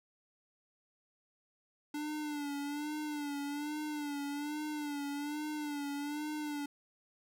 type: tone with vibrato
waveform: square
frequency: 293.7 Hz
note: D4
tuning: in tune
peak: -37 dBFS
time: 1.94-6.66 s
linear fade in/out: 5 ms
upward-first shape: sine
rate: 1.2 Hz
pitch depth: 58 cents each way
effects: none